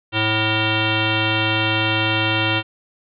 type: tone with frequency modulation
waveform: sine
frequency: 1416 Hz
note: F6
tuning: 23 cents sharp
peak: -16 dBFS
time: 0.12-2.63 s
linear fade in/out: 50 ms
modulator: 436 Hz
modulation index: 4.5
effects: none